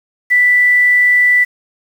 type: tone with quantisation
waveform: sine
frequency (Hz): 1975.5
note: B6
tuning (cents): 0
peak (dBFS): -7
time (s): 0.3-1.45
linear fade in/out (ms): 20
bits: 6
effects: none